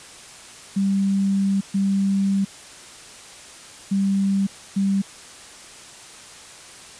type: tone bursts at uneven times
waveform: sine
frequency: 196 Hz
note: G3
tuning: in tune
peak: -17 dBFS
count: 4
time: 0.76-1.61 / 1.74-2.45 / 3.91-4.47 / 4.76-5.02 s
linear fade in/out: 10 ms
effects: white hiss -42 dBFS RMS until 6.99 s + resampled to 22050 Hz